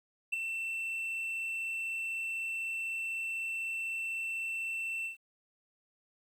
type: tone with ADSR envelope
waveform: triangle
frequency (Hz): 2684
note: E7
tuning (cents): +31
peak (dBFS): -25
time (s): 0.32-5.17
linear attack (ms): 14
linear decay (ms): 13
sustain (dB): -7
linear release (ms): 120
effects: 11-bit